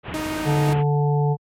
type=low-pass noise; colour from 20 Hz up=pink; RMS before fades=-31 dBFS; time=0.03-0.84 s; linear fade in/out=50 ms; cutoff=3100 Hz; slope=48 dB/octave
type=tone; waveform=sawtooth; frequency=311.1 Hz; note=D#4; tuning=in tune; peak=-21 dBFS; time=0.14-0.73 s; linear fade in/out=0 ms
type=harmonic tone; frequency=146 Hz; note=D3; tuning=10 cents flat; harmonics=1 / 3 / 5 / 6; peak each=-17 / -25 / -30 / -29 dBFS; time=0.44-1.37 s; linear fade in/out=50 ms
effects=high-pass 60 Hz 12 dB/octave + MP3 64 kbps